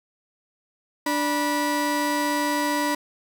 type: tone pair together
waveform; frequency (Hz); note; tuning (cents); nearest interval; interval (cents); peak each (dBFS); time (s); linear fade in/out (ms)
30% pulse; 293.7 / 973.7; D4 / B5; 0 / -25; octave + major sixth; 2075; -22; 1.06-2.95; 5
effects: none